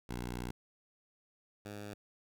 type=tone pair in turn; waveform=10% pulse; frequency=60.5 / 103.26 Hz; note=B1 / G#2; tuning=-35 / -9 cents; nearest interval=major sixth; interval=926 cents; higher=second; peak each=-30 / -35 dBFS; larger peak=first; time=0.09-0.51 / 1.65-1.94 s; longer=first; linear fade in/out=5 ms; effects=none